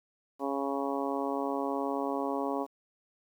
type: harmonic tone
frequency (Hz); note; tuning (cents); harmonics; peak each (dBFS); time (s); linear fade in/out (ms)
138.6; C#3; 0; 2 / 3 / 4 / 5 / 6 / 7 / 8; -34 / -36 / -37 / -38 / -39 / -39 / -40; 0.39-2.67; 50
effects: 10-bit